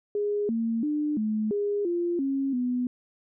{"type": "tone with pitch steps", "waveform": "sine", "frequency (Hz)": [412.7, 228, 298.8, 215.4, 409.2, 346.5, 272.5, 248.1], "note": ["G#4", "A#3", "D4", "A3", "G#4", "F4", "C#4", "B3"], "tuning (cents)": [-11, -38, 30, -37, -26, -14, -29, 8], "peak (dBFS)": -24, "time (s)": [0.15, 2.87], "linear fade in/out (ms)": 2, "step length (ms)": 340, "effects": []}